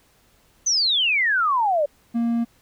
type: exponential sweep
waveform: sine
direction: down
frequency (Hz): 6270 to 560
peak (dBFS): -17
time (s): 0.66-1.86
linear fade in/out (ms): 10
type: tone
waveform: triangle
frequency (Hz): 233.5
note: A#3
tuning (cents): +3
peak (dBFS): -17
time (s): 2.14-2.45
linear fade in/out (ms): 20
effects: pink hiss -59 dBFS RMS until 2.61 s